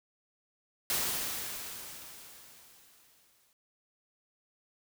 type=noise with exponential decay; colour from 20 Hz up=white; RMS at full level=-30 dBFS; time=0.9-3.53 s; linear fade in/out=1 ms; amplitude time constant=570 ms; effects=none